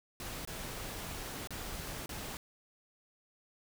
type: noise with dropouts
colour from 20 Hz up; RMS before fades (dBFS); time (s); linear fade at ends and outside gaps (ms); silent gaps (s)
pink; -42; 0.2-2.37; 1; 0.451-0.474 / 1.473-1.506 / 2.06-2.092
effects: none